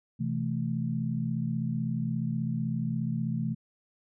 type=chord; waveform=sine; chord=A minor; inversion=first; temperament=equal with one note detuned; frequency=128.42 / 164.81 / 220 Hz; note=C3 / E3 / A3; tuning=-32 / 0 / 0 cents; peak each=-32 dBFS; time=0.19-3.55 s; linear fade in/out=20 ms; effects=none